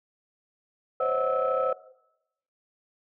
sine tone cluster, 517 / 550 / 633 / 735 / 1303 Hz, C5 / C#5 / D#5 / F#5 / E6, -21 / -14 / +30 / -12 / -20 cents, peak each -26 / -30 / -32 / -34 / -28 dBFS, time 1-1.73 s, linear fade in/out 5 ms, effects noise-tail reverb RT60 0.8 s tail -17 dB re dry + tanh soft clip ceiling -15 dBFS

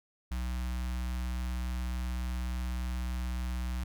square tone with notch filter, 61.74 Hz, B1, in tune, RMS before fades -34 dBFS, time 0.31-3.84 s, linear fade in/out 5 ms, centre 450 Hz, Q 0.7, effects none

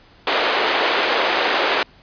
pink band-pass noise, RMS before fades -19 dBFS, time 0.27-1.83 s, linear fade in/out 2 ms, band 380 to 4000 Hz, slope 24 dB/octave, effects pink hiss -50 dBFS RMS until 2.02 s + resampled to 11025 Hz

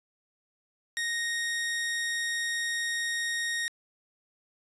sawtooth tone, 1864.7 Hz, A#6, in tune, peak -25 dBFS, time 0.97-3.68 s, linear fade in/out 0 ms, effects resampled to 24000 Hz + 10-bit

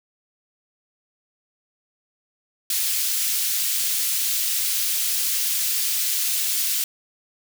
white high-pass noise, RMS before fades -23 dBFS, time 2.7-6.84 s, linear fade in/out 2 ms, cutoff 2900 Hz, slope 12 dB/octave, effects none

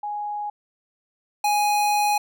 sine / square tone pair in turn, 830.6 / 830.6 Hz, G#5 / G#5, 0 / 0 cents, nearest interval unison, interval 0 cents, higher neither, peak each -26 / -19 dBFS, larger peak second, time 0.03-0.5 / 1.44-2.18 s, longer second, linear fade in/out 5 ms, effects none

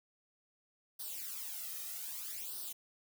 blue noise with flanger, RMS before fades -43 dBFS, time 0.99-2.73 s, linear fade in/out 10 ms, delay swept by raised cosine 0.21 to 1.61 ms, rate 0.63 Hz, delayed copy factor +0.8, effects none

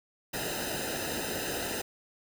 pink noise with comb filter, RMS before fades -34 dBFS, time 0.33-1.82 s, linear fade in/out 10 ms, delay 0.89 ms, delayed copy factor -0.9, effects none

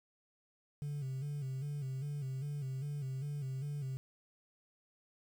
sine tone with vibrato, 138.59 Hz, C#3, in tune, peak -34 dBFS, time 0.82-3.97 s, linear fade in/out 0 ms, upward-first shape square, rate 2.5 Hz, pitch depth 81 cents each way, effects tanh soft clip ceiling -36 dBFS + 10-bit

